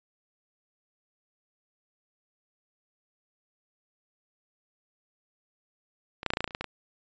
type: clicks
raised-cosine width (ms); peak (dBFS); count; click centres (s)
0.3; -21 / -10 / -11 / -9 / -11 / -13 / -9 / -20 / -29 / -15 / -16 / -19; 12; 6.231 / 6.263 / 6.304 / 6.336 / 6.371 / 6.406 / 6.443 / 6.477 / 6.508 / 6.549 / 6.61 / 6.643
effects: resampled to 16000 Hz